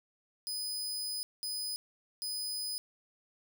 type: tone bursts at uneven times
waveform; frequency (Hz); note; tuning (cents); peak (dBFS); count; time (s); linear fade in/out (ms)
sawtooth; 5000; D#8; +8; -32; 3; 0.47-1.23 / 1.43-1.76 / 2.22-2.78; 0
effects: none